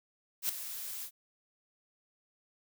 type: noise with ADSR envelope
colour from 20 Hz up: blue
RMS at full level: -29 dBFS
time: 0.42-1.11 s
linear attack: 71 ms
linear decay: 6 ms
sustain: -12 dB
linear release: 71 ms
effects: none